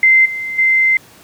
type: tone with level steps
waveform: sine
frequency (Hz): 2077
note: C7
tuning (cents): -13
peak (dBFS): -6 / -20 / -9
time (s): 0.03-0.97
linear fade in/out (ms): 2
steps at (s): 0.25 / 0.58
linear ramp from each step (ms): 10
effects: pink hiss -43 dBFS RMS until 1.23 s + high-pass 100 Hz 12 dB/octave